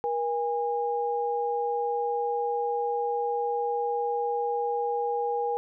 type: tone pair together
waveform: sine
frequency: 476.2 / 816.7 Hz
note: A#4 / G#5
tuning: +37 / -29 cents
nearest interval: major sixth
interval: 934 cents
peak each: -28 dBFS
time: 0.04-5.57 s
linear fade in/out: 0 ms
effects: none